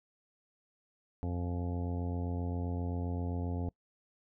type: harmonic tone with a mistuned harmonic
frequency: 87.6 Hz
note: F2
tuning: 6 cents sharp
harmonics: 1 / 2 / 3 / 4 / 5 / 6 / 7 / 8 / 9 / 10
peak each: -34 / -41 / -40 / -51 / -46 / -50 / -57 / -49 / -61 / -53 dBFS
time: 1.23-3.69 s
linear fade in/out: 0 ms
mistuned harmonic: 10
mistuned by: -44 cents
effects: noise-tail reverb RT60 0.1 s tail -24 dB re dry